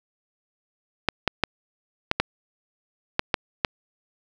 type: clicks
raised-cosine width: 0.3 ms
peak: -3 dBFS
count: 8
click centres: 1.087 / 1.277 / 1.437 / 2.114 / 2.2 / 3.194 / 3.342 / 3.648 s
effects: none